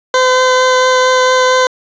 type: tone with vibrato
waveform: 20% pulse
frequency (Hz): 511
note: C5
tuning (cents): -41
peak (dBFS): -3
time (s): 0.14-1.67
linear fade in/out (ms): 2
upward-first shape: triangle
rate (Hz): 4.4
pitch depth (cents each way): 9
effects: resampled to 16000 Hz + 7-bit